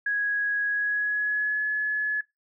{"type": "tone with pitch glide", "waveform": "sine", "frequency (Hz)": [1661.2, 1704.9], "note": ["G#6", "G#6"], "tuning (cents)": [0, 45], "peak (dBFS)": -23, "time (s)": [0.06, 2.21], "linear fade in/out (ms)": 5, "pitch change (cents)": 45, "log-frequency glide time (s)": [0.67, 1.63], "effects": ["noise-tail reverb RT60 0.2 s tail -24 dB re dry"]}